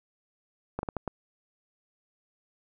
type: slowing click train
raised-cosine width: 1 ms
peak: -17 dBFS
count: 5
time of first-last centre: 0.79-1.077 s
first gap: 41 ms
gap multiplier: 1.39
effects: none